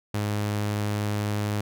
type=tone; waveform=sawtooth; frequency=104.1 Hz; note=G#2; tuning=5 cents sharp; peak=-21 dBFS; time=0.14-1.61 s; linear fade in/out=5 ms; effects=none